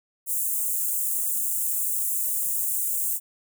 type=high-pass noise; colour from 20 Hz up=white; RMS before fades=-26 dBFS; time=0.26-3.2 s; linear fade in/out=50 ms; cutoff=7300 Hz; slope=48 dB/octave; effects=none